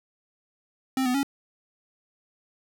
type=tone with pitch steps; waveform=square; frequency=262.9 / 250.2 / 277.6 Hz; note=C4 / B3 / C#4; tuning=+8 / +23 / +3 cents; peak=-23 dBFS; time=0.97-1.231 s; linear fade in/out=2 ms; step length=87 ms; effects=none